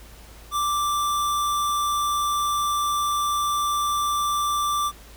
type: tone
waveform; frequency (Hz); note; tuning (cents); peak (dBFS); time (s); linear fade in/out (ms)
square; 1174.7; D6; 0; -22; 0.51-4.92; 50
effects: added 54 Hz sine -44 dBFS peak until 5.16 s + pink hiss -48 dBFS RMS until 5.16 s